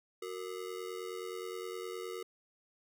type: ring-modulated tone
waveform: square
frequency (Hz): 415.4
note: G#4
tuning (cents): 0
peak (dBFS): -37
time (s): 0.22-2.23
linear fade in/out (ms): 5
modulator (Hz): 44.8
effects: none